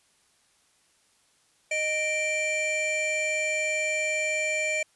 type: tone pair together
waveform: square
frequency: 618 / 2353 Hz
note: D#5 / D7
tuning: -12 / +3 cents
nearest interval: octave + major seventh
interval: 2315 cents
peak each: -31 / -27 dBFS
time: 1.71-4.83 s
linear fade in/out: 5 ms
effects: white hiss -65 dBFS RMS until 4.95 s + resampled to 24000 Hz